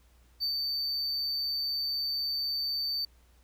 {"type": "tone with ADSR envelope", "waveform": "triangle", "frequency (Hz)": 4572, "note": "D8", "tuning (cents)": -47, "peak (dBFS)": -26, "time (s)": [0.4, 3.05], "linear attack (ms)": 31, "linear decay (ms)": 93, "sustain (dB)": -2, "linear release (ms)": 3, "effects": ["added 60 Hz sine -59 dBFS peak until 3.43 s", "pink hiss -67 dBFS RMS until 3.43 s"]}